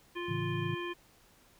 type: harmonic tone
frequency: 349.2 Hz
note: F4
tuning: in tune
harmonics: 1 / 3 / 5 / 7 / 9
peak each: -37 / -42 / -44 / -45 / -47 dBFS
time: 0.15-0.94 s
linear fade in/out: 20 ms
type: chord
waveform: sine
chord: A major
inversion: none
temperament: equal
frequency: 110 / 138.59 / 164.81 Hz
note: A2 / C#3 / E3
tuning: 0 / 0 / 0 cents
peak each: -37 dBFS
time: 0.28-0.75 s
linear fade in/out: 10 ms
effects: pink hiss -63 dBFS RMS until 1.59 s